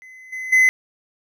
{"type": "tone with level steps", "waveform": "triangle", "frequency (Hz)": 2036, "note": "C7", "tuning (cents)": -48, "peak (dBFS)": [-38, -25, -9], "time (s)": [0.02, 0.69], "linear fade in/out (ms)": 0, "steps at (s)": [0.32, 0.52], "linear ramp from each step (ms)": 10, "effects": []}